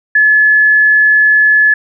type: tone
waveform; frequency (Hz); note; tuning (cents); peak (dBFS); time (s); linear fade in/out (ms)
sine; 1715; A6; -45; -5; 0.15-1.74; 5
effects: none